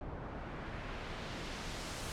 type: noise with low-pass filter sweep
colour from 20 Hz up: pink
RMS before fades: -43 dBFS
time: 0.01-2.12 s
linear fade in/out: 0 ms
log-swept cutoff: 970 to 9700 Hz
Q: 0.82
effects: none